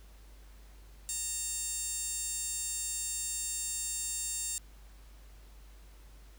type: tone with high-pass filter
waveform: 15% pulse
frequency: 920 Hz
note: A#5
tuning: 23 cents flat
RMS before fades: -36 dBFS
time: 1.09-4.58 s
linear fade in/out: 0 ms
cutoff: 6800 Hz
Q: 9.2
effects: added 50 Hz sine -51 dBFS peak until 6.38 s + pink hiss -62 dBFS RMS until 6.38 s

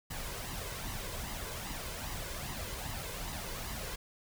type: noise with flanger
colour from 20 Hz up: pink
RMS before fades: -40 dBFS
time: 0.1-3.96 s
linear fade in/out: 10 ms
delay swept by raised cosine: 1 to 2 ms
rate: 2.5 Hz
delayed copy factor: +0.55
effects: none

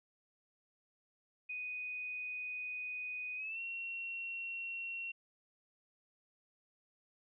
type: tone with pitch glide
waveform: sine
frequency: 2489 to 2730 Hz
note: D#7 to F7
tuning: 0 to -40 cents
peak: -39 dBFS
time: 1.49-5.12 s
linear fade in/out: 10 ms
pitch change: +160 cents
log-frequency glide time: 3.36-3.6 s
effects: none

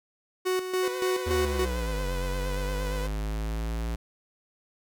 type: tone with tremolo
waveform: 45% pulse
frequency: 370 Hz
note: F#4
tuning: in tune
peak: -24 dBFS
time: 0.45-1.66 s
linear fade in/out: 20 ms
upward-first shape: square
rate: 3.5 Hz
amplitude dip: 60%
type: tone with vibrato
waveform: sawtooth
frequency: 501 Hz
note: B4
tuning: 25 cents sharp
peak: -30 dBFS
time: 0.82-3.08 s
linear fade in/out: 20 ms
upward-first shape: triangle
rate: 8.6 Hz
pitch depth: 48 cents each way
type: linear two-way sweep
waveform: square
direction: down then up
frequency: 82.41 to 45.37 to 57.3 Hz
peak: -29 dBFS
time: 1.26-3.96 s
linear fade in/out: 10 ms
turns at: 2.1 s
effects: none

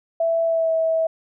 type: tone with pitch glide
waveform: sine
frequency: 662 to 648.8 Hz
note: E5 to E5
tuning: +7 to -28 cents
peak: -17 dBFS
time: 0.2-1.07 s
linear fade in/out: 5 ms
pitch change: -35 cents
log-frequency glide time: 0.45-0.72 s
effects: none

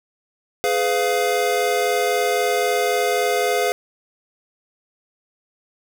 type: chord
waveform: square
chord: F diminished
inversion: first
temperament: just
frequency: 419.1 / 502.9 / 698.5 Hz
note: Ab4 / Cb5 / F5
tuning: +16 / +31 / 0 cents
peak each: -23 dBFS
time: 0.64-3.72 s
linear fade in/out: 0 ms
effects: none

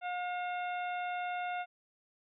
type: harmonic tone with a mistuned harmonic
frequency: 716 Hz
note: F5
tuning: 43 cents sharp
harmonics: 1 / 2 / 3 / 4 / 5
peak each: -35 / -42 / -45 / -48 / -53 dBFS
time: 0.01-1.66 s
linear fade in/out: 50 ms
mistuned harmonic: 4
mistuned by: -83 cents
effects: none

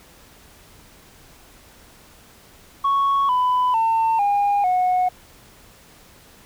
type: tone with pitch steps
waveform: sine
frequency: 1108.7 / 999.2 / 900.5 / 811.6 / 731.5 Hz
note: C#6 / B5 / A5 / G#5 / F#5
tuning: 0 / +20 / +40 / -40 / -20 cents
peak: -14 dBFS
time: 2.84-5.09 s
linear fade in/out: 10 ms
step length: 450 ms
effects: tanh soft clip ceiling -14 dBFS + pink hiss -49 dBFS RMS until 6.45 s

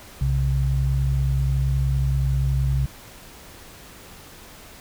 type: tone pair together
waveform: sine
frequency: 63.2 / 133.81 Hz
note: B1 / C3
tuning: +41 / +39 cents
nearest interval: octave + minor second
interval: 1298 cents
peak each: -21 dBFS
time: 0.21-2.86 s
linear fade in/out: 5 ms
effects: pink hiss -44 dBFS RMS until 4.8 s

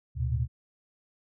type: tone cluster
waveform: sine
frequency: 74.3 / 109.6 / 114.2 / 124.9 Hz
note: D2 / A2 / A#2 / B2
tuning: +21 / -6 / -35 / +20 cents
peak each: -29 / -38 / -32 / -30 dBFS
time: 0.15-0.48 s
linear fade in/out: 50 ms
effects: none

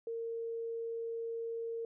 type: tone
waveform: sine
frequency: 459.2 Hz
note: A#4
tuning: 26 cents flat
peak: -36 dBFS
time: 0.07-1.85 s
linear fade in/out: 2 ms
effects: none

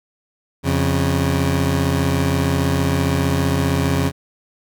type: tone pair together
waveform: 20% pulse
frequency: 86.5 / 137.31 Hz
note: F2 / C#3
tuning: -16 / -16 cents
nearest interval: minor sixth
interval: 800 cents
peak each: -14 dBFS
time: 0.63-4.12 s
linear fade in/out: 50 ms
effects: none

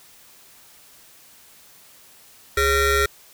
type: ring-modulated tone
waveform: 25% pulse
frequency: 480.8 Hz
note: B4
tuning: 46 cents flat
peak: -10 dBFS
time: 2.57-3.06 s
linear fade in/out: 5 ms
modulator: 892 Hz
effects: white hiss -50 dBFS RMS until 3.33 s

